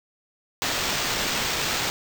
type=noise with sample-and-hold; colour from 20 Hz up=violet; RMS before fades=-26 dBFS; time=0.62-1.9 s; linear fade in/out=0 ms; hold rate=11025 Hz; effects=none